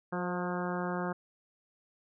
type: harmonic tone with a mistuned harmonic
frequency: 178.7 Hz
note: F3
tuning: 40 cents sharp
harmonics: 1 / 2 / 3 / 4 / 5 / 6 / 7 / 8 / 9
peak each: -35 / -38 / -40 / -41 / -42 / -43 / -43 / -44 / -45 dBFS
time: 0.12-1.13 s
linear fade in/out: 10 ms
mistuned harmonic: 3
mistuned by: -23 cents
effects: none